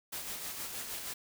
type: noise with tremolo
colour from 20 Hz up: white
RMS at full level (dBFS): -39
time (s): 0.12-1.14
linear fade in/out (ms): 10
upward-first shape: sine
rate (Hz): 6.4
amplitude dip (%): 40
effects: none